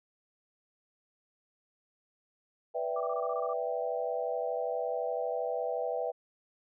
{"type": "chord", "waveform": "sine", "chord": "E minor seventh", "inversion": "second", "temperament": "equal", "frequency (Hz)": [493.9, 587.3, 659.3, 784], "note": ["B4", "D5", "E5", "G5"], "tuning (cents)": [0, 0, 0, 0], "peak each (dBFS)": [-34, -38, -35, -38], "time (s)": [2.74, 6.12], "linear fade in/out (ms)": 20}
{"type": "tone bursts", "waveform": "sine", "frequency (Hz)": 1174.7, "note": "D6", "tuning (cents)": 0, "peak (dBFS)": -36, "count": 9, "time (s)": [2.96, 3.533], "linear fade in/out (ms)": 5, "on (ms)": 45, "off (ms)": 21}
{"effects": []}